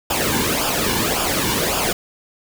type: noise with flanger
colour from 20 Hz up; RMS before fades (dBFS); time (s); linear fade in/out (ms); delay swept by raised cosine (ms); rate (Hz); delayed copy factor
pink; -20; 0.1-1.93; 5; 0.49 to 1.59; 1.8; -0.7
effects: none